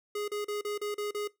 square tone bursts, 415.3 Hz, G#4, in tune, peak -32 dBFS, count 7, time 0.15-1.276 s, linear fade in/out 5 ms, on 130 ms, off 36 ms, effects noise-tail reverb RT60 0.2 s tail -21 dB re dry

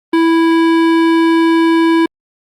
sine tone with hard clipping, 329.6 Hz, E4, in tune, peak -10 dBFS, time 0.13-2.06 s, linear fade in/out 5 ms, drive 16 dB, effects Opus 32 kbps

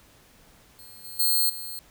5% pulse tone with level steps, 4275 Hz, C8, 36 cents sharp, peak -38 / -31 / -13 / -27 dBFS, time 0.79-1.79 s, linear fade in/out 0 ms, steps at 1.04 / 1.19 / 1.49 s, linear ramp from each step 10 ms, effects pink hiss -56 dBFS RMS until 1.9 s

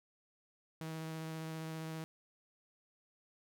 sawtooth tone with vibrato, 160 Hz, D#3, 49 cents sharp, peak -37 dBFS, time 0.81-2.04 s, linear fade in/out 0 ms, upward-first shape sine, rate 15 Hz, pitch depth 11 cents each way, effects none

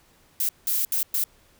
violet noise bursts at uneven times, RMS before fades -24 dBFS, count 4, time 0.4-0.49 / 0.67-0.85 / 0.92-1.03 / 1.14-1.24 s, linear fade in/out 2 ms, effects pink hiss -59 dBFS RMS until 1.59 s

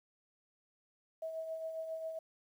sine tone with tremolo, 645 Hz, E5, 38 cents flat, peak -36 dBFS, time 1.22-2.19 s, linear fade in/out 5 ms, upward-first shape triangle, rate 7.4 Hz, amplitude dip 50%, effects 11-bit

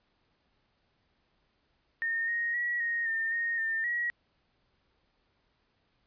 sine tone with pitch steps, 1832 / 1869 / 1923 / 1866 / 1809 / 1856 / 1803 / 1911 Hz, A#6 / A#6 / B6 / A#6 / A6 / A#6 / A6 / A#6, -31 / +4 / -47 / +1 / +48 / -8 / +42 / +43 cents, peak -28 dBFS, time 2.02-4.1 s, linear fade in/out 0 ms, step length 260 ms, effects pink hiss -73 dBFS RMS until 6.06 s + resampled to 11025 Hz

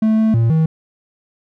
triangle tone with pitch steps, 218.9 / 220.2 / 115 / 159.7 Hz, A3 / A3 / A#2 / D#3, -9 / +2 / -23 / +45 cents, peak -9 dBFS, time 0.02-0.66 s, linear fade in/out 5 ms, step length 160 ms, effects none

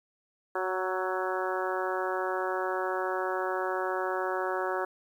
harmonic tone with a mistuned harmonic, 185.9 Hz, F#3, 8 cents sharp, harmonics 2 / 3 / 4 / 5 / 6 / 7 / 8 / 9, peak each -33 / -35 / -36 / -37 / -38 / -38 / -39 / -40 dBFS, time 0.55-4.85 s, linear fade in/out 5 ms, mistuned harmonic 7, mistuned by +26 cents, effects 10-bit

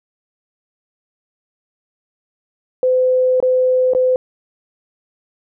sine tone with dropouts, 510 Hz, C5, 44 cents flat, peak -11 dBFS, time 2.83-4.16 s, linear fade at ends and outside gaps 1 ms, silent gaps 3.402-3.426 / 3.935-3.949 s, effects none

